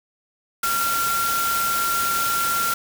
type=tone in noise; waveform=sine; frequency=1375 Hz; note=F6; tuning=27 cents flat; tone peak=-21 dBFS; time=0.63-2.74 s; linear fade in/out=5 ms; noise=white; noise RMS=-26 dBFS; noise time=0.63-2.74 s; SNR=+2 dB; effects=none